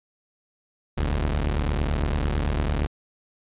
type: tone pair together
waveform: sawtooth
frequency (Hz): 40.8 / 72.7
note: E1 / D2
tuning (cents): -17 / -17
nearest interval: minor seventh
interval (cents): 1000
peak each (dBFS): -21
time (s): 0.97-2.87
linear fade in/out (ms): 10
effects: resampled to 8000 Hz